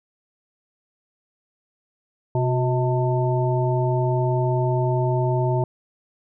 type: harmonic tone with a mistuned harmonic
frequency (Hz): 127.5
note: C3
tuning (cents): -44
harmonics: 1 / 3 / 5 / 7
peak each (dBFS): -20 / -25 / -27 / -28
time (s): 2.35-5.64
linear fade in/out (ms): 2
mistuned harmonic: 3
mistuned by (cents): -73
effects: none